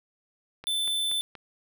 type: click train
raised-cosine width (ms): 0.3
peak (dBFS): -26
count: 4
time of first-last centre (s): 0.64-1.353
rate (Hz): 4.21
type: tone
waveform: square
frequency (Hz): 3528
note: A7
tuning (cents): +4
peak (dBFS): -26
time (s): 0.67-1.21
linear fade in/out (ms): 0
effects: none